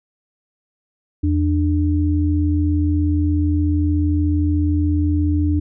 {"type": "tone pair together", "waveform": "sine", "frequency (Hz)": [83.4, 297.2], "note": ["E2", "D4"], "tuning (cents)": [21, 21], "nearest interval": "octave + minor seventh", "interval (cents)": 2200, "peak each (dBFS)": [-16, -19], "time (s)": [1.23, 5.6], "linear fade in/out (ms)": 10, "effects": []}